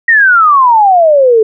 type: exponential sweep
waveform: sine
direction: down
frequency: 1900 to 425.4 Hz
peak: -3 dBFS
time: 0.08-1.43 s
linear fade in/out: 5 ms
effects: none